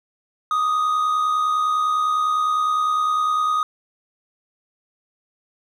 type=tone pair together; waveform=triangle; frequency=1174.6 / 1244.5 Hz; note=D6 / D#6; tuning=0 / 0 cents; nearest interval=minor second; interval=100 cents; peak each=-27 / -16 dBFS; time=0.51-3.63 s; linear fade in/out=2 ms; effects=none